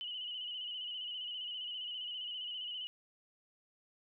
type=tone with vibrato; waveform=sine; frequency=2966 Hz; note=F#7; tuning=4 cents sharp; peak=-39 dBFS; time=0.01-2.87 s; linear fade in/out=0 ms; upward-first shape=square; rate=15 Hz; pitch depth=42 cents each way; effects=none